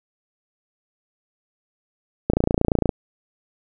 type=click train; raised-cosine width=2 ms; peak=-4 dBFS; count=18; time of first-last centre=2.3-2.892 s; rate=28.7 Hz; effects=none